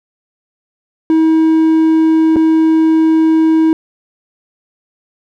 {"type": "tone with dropouts", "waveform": "triangle", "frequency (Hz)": 320, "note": "D#4", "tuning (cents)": 49, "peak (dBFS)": -5, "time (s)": [1.1, 3.73], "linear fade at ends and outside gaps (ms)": 1, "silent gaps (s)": [2.36, 2.365], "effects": []}